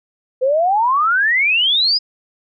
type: exponential sweep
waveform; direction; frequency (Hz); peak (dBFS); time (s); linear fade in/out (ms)
sine; up; 498.7 to 5100; -12; 0.41-1.99; 20
effects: none